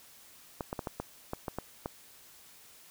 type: clicks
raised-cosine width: 1 ms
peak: -20 dBFS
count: 9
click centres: 0.608 / 0.729 / 0.792 / 0.872 / 1 / 1.334 / 1.482 / 1.586 / 1.859 s
effects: white hiss -56 dBFS RMS until 2.9 s